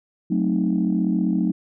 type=chord; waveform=sine; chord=F# diminished seventh; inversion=none; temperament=equal; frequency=185 / 220 / 261.6 / 311.1 Hz; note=F#3 / A3 / C4 / Eb4; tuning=0 / 0 / 0 / 0 cents; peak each=-21 / -23 / -26 / -24 dBFS; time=0.3-1.52 s; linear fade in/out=10 ms; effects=tanh soft clip ceiling -10 dBFS